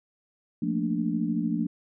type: chord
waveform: sine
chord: Bb major seventh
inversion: second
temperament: equal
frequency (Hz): 174.61 / 220 / 233.1 / 293.7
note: F3 / A3 / Bb3 / D4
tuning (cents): 0 / 0 / 0 / 0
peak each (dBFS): -30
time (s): 0.62-1.67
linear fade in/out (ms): 5
effects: none